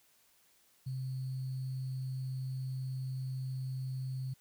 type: tone with sample-and-hold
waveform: sine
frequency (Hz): 130.81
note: C3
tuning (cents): 0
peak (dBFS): -35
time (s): 0.86-4.34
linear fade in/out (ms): 10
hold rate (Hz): 4410
effects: white hiss -68 dBFS RMS until 4.4 s